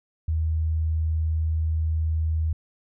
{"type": "tone", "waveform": "sine", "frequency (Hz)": 79.6, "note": "D#2", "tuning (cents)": 40, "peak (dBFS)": -21, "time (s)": [0.28, 2.53], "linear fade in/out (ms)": 5, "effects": []}